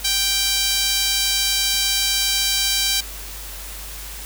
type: tone with high-pass filter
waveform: sawtooth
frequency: 784 Hz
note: G5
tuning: in tune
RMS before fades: -20 dBFS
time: 0.04-3.01 s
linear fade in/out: 10 ms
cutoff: 3800 Hz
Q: 1.4
effects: added 50 Hz sine -35 dBFS peak until 4.25 s + white hiss -35 dBFS RMS until 4.25 s